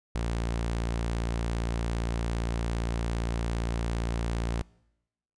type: tone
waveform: sawtooth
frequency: 57.5 Hz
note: A#1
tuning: 23 cents flat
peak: -24 dBFS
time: 0.15-4.62 s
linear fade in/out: 0 ms
effects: noise-tail reverb RT60 0.9 s tail -24 dB re dry + resampled to 22050 Hz